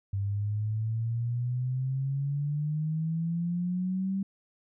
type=exponential sweep; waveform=sine; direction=up; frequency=98 to 196 Hz; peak=-27 dBFS; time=0.13-4.23 s; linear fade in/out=5 ms; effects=none